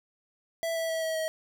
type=tone with pitch steps; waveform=square; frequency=661 / 654.9 / 648.9 / 642.9 / 637 Hz; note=E5 / E5 / E5 / E5 / D#5; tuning=+5 / -11 / -27 / -43 / +41 cents; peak=-29 dBFS; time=0.63-1.28 s; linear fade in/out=0 ms; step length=130 ms; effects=none